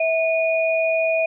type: tone pair together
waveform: sine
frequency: 650.8 / 2457 Hz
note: E5 / D#7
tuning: -22 / -22 cents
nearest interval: octave + major seventh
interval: 2300 cents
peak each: -18 / -23 dBFS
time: 0-1.26 s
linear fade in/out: 5 ms
effects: none